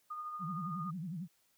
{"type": "tone with tremolo", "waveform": "sine", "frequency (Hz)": 1225, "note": "D#6", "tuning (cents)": -27, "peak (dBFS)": -38, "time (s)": [0.1, 0.91], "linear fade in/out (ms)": 10, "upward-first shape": "sine", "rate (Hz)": 13, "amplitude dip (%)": 35}
{"type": "tone with vibrato", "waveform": "sine", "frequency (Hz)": 172, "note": "F3", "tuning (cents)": -26, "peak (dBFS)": -38, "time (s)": [0.39, 1.28], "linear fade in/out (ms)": 50, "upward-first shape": "sine", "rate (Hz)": 11, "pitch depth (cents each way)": 200}
{"effects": ["white hiss -73 dBFS RMS until 1.57 s"]}